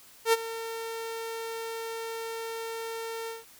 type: tone with ADSR envelope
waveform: sawtooth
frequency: 454.3 Hz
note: A#4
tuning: 45 cents flat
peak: -14 dBFS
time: 0.25-3.45 s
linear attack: 78 ms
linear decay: 30 ms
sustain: -16 dB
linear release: 170 ms
effects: white hiss -54 dBFS RMS until 3.59 s

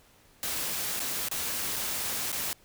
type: noise with dropouts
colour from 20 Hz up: white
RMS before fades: -32 dBFS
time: 0.43-2.53 s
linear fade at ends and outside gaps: 0 ms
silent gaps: 0.995-1.002 / 1.285-1.314 / 1.761-1.765 / 2.318-2.327 s
effects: pink hiss -60 dBFS RMS until 2.64 s

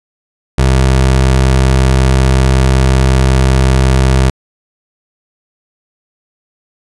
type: tone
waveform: 25% pulse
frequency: 65.4 Hz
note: C2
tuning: in tune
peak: -3 dBFS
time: 0.58-4.3 s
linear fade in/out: 5 ms
effects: resampled to 24000 Hz

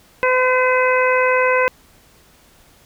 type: harmonic tone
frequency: 509 Hz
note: C5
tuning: 48 cents flat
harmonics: 1 / 2 / 3 / 4 / 5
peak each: -16 / -19 / -21 / -22 / -23 dBFS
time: 0.23-1.68 s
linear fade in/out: 0 ms
effects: pink hiss -51 dBFS RMS until 2.85 s

